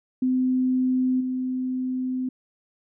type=tone with level steps; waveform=sine; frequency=256.1 Hz; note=C4; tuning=37 cents flat; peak=-19 / -24 dBFS; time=0.22-2.29 s; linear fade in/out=5 ms; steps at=1.2 s; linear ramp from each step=10 ms; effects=none